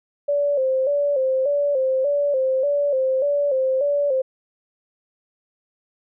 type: tone with vibrato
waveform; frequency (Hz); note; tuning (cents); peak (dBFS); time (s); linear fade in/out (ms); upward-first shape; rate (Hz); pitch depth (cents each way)
sine; 549; C#5; -17; -17; 0.28-4.22; 10; square; 1.7; 80
effects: none